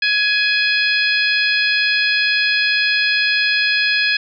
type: harmonic tone with a mistuned harmonic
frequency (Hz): 838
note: G#5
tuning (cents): +15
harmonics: 2 / 3 / 4 / 5 / 6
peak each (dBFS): -18 / -18 / -23 / -23 / -24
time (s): 0.02-4.17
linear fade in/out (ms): 5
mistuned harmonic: 6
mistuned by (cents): -17
effects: none